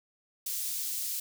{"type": "high-pass noise", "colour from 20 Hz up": "white", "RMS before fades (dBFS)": -34, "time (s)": [0.46, 1.2], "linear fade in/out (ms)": 5, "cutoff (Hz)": 4800, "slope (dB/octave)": 12, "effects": []}